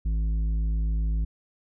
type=tone with tanh clipping; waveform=sine; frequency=53.8 Hz; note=A1; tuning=38 cents flat; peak=-24 dBFS; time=0.05-1.25 s; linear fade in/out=10 ms; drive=8 dB; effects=none